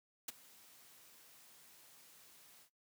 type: noise with ADSR envelope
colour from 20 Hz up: white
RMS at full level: -40 dBFS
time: 0.28-2.7 s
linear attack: 6 ms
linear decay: 20 ms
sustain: -22 dB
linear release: 87 ms
effects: noise-tail reverb RT60 0.2 s tail -23 dB re dry + high-pass 100 Hz 12 dB/octave